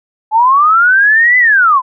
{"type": "linear two-way sweep", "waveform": "sine", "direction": "up then down", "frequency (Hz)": [844, 2022, 981], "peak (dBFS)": -5, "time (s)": [0.31, 1.82], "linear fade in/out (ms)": 50, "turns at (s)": 1.38, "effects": []}